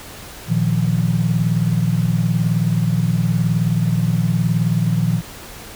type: chord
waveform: sine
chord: Bb suspended fourth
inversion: none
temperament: equal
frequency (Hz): 116.54 / 155.56 / 174.61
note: Bb2 / Eb3 / F3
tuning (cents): 0 / 0 / 0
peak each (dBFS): -19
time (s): 0.47-5.22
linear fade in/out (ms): 50
effects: pink hiss -36 dBFS RMS until 5.75 s